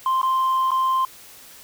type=tone with dropouts; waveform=sine; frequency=1046.5 Hz; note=C6; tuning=in tune; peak=-15 dBFS; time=0.06-1.05 s; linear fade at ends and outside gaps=2 ms; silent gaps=0.216-0.23 / 0.707-0.716 s; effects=tanh soft clip ceiling -16 dBFS + white hiss -45 dBFS RMS until 1.63 s